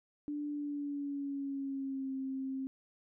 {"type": "tone with pitch glide", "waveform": "sine", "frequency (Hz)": [293.7, 266.2], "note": ["D4", "C4"], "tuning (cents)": [0, 30], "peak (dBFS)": -35, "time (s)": [0.28, 2.67], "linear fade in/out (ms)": 0, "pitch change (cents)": -170, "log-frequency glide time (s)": [0.48, 2.13], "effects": []}